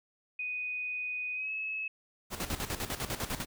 sine tone with pitch glide, 2489 to 2584 Hz, D#7 to E7, 0 to -35 cents, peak -33 dBFS, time 0.39-1.88 s, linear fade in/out 5 ms, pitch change +65 cents, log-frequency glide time 1.34-1.51 s
pink noise with tremolo, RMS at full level -34 dBFS, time 2.3-3.46 s, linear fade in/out 50 ms, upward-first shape square, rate 10 Hz, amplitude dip 70%
effects none

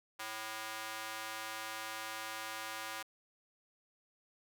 square tone with high-pass filter, 110 Hz, A2, in tune, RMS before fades -43 dBFS, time 0.19-3.03 s, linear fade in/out 10 ms, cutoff 1100 Hz, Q 0.97, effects none

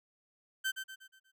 30% pulse tone with echo, 1547 Hz, G6, 23 cents flat, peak -28 dBFS, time 0.64-0.72 s, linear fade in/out 20 ms, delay 120 ms, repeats 5, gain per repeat -7 dB, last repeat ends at 1.32 s, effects none

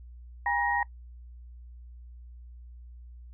sine tone cluster, 812 / 957 / 1879 Hz, G#5 / A#5 / A#6, -39 / +45 / +13 cents, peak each -29 dBFS, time 0.46-0.83 s, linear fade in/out 2 ms, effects noise-tail reverb RT60 0.1 s tail -23 dB re dry + added 60 Hz sine -44 dBFS peak until 3.33 s

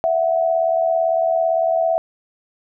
sine tone pair together, 659.3 / 737.1 Hz, E5 / F#5, 0 / -7 cents, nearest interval major second, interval 193 cents, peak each -16 / -21 dBFS, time 0.04-1.98 s, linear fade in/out 0 ms, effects none

